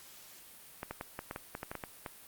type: clicks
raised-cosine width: 0.5 ms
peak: -23 dBFS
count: 12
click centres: 0.831 / 0.91 / 1.011 / 1.191 / 1.311 / 1.361 / 1.551 / 1.631 / 1.715 / 1.753 / 1.838 / 2.062 s
effects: white hiss -54 dBFS RMS until 2.27 s + Opus 48 kbps